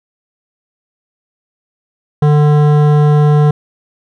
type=tone with hard clipping; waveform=triangle; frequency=148.6 Hz; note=D3; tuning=21 cents sharp; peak=-8 dBFS; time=2.22-3.51 s; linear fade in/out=5 ms; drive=18 dB; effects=none